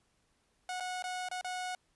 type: tone with dropouts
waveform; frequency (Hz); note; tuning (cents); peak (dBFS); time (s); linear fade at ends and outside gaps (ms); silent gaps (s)
sawtooth; 732; F#5; -19; -32; 0.69-1.75; 2; 0.8-0.805 / 1.024-1.04 / 1.287-1.313 / 1.412-1.445
effects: pink hiss -74 dBFS RMS until 1.95 s + resampled to 24000 Hz